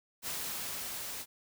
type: noise with level ramp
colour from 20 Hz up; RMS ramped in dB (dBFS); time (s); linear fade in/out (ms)
white; -37 to -41; 0.22-1.26; 50
effects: none